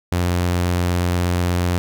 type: tone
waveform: sawtooth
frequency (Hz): 88.4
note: F2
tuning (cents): +22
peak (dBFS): -13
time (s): 0.12-1.78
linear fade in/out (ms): 0
effects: none